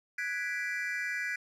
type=chord; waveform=triangle; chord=G# half-diminished seventh; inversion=third; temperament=equal; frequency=1480 / 1661.2 / 1975.5 / 2349 Hz; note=F#6 / G#6 / B6 / D7; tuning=0 / 0 / 0 / 0 cents; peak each=-38 / -35 / -34 / -38 dBFS; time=0.18-1.36 s; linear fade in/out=5 ms; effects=none